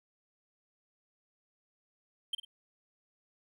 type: tone with echo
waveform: triangle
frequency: 3136 Hz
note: G7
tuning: in tune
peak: -28 dBFS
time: 2.33-2.35 s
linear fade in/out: 5 ms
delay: 50 ms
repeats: 2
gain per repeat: -10 dB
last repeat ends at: 2.45 s
effects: none